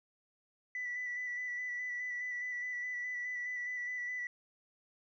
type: tone with vibrato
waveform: sine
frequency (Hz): 1975.5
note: B6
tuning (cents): 0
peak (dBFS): -35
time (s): 0.75-4.27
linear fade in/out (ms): 2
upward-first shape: square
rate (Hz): 4.8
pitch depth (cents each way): 18
effects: tanh soft clip ceiling -32 dBFS